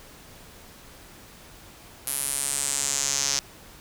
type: tone with band-pass filter sweep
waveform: sawtooth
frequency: 140 Hz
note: C#3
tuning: 18 cents sharp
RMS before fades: -27 dBFS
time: 2.07-3.39 s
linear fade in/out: 2 ms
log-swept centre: 11000 to 5800 Hz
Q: 3.6
effects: pink hiss -48 dBFS RMS until 3.8 s